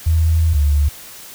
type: tone pair in turn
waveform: sine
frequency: 80.9 / 72.57 Hz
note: E2 / D2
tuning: -32 / -20 cents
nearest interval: major second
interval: 188 cents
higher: first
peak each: -11 dBFS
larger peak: neither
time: 0.06-0.54 / 0.54-0.89 s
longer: first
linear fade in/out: 10 ms
effects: white hiss -37 dBFS RMS until 1.34 s